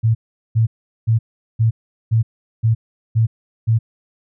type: tone bursts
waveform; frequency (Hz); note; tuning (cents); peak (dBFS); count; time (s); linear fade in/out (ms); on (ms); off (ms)
sine; 112.9; A2; +45; -11; 8; 0.03-3.79; 20; 120; 400
effects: none